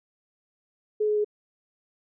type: tone with pitch steps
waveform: sine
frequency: 425.1 / 421.9 / 418.8 Hz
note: G#4 / G#4 / G#4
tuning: +40 / +27 / +15 cents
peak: -21 dBFS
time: 1-1.246 s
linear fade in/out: 10 ms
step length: 82 ms
effects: none